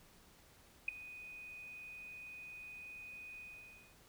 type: tone with ADSR envelope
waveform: sine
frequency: 2489 Hz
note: D#7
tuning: in tune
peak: -28 dBFS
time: 0.88-3.96 s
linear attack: 5 ms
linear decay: 7 ms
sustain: -20 dB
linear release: 570 ms
effects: pink hiss -64 dBFS RMS until 4.08 s